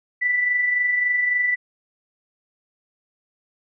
sine tone with amplitude modulation, 1975.5 Hz, B6, in tune, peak -16 dBFS, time 0.21-1.56 s, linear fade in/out 20 ms, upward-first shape sine, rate 23.6 Hz, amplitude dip 40%, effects none

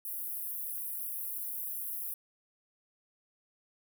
pink high-pass noise, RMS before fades -38 dBFS, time 0.05-2.14 s, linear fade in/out 2 ms, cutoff 11000 Hz, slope 48 dB/octave, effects none

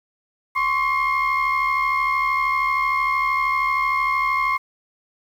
sine tone cluster, 1050 / 1123 / 2134 Hz, C6 / C#6 / C7, +6 / +22 / +34 cents, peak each -21 dBFS, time 0.55-4.58 s, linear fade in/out 20 ms, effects tanh soft clip ceiling -13 dBFS + 8-bit

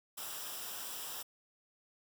white noise with comb filter, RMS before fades -43 dBFS, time 0.17-1.23 s, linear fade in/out 10 ms, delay 0.46 ms, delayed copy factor -0.6, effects none

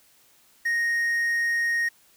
triangle tone with quantisation, 1864.7 Hz, A#6, in tune, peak -20 dBFS, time 0.65-1.89 s, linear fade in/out 10 ms, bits 8, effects white hiss -59 dBFS RMS until 2.16 s

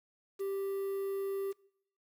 triangle tone with quantisation, 392 Hz, G4, in tune, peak -31 dBFS, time 0.39-1.53 s, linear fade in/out 20 ms, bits 9, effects noise-tail reverb RT60 0.7 s tail -23 dB re dry

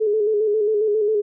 sine tone with vibrato, 424.8 Hz, G#4, 39 cents sharp, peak -16 dBFS, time 0-1.22 s, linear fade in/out 20 ms, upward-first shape square, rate 7.4 Hz, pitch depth 47 cents each way, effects none

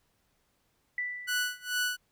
sine tone with exponential decay, 1975.5 Hz, B6, in tune, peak -28 dBFS, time 0.98-1.81 s, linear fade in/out 2 ms, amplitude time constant 180 ms
sawtooth tone with tremolo, 1480 Hz, F#6, in tune, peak -23 dBFS, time 1.27-1.97 s, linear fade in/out 20 ms, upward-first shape sine, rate 2.3 Hz, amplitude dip 95%
effects pink hiss -73 dBFS RMS until 2.11 s

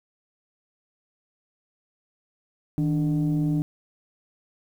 sine tone pair together, 157.66 / 293.7 Hz, D#3 / D4, +23 / 0 cents, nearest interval major seventh, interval 1077 cents, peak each -21 / -23 dBFS, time 2.78-3.62 s, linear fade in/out 0 ms, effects tanh soft clip ceiling -17 dBFS + 9-bit

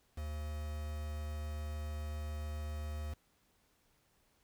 triangle tone with quantisation, 75.6 Hz, D#2, 49 cents flat, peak -36 dBFS, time 0.17-3.14 s, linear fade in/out 10 ms, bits 8, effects pink hiss -73 dBFS RMS until 4.43 s

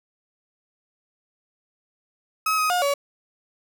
35% pulse tone with pitch steps, 1278 / 1258 / 716 / 565 Hz, D#6 / D#6 / F5 / C#5, +46 / +19 / +43 / +33 cents, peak -18 dBFS, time 2.46-2.94 s, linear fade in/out 5 ms, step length 120 ms, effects none

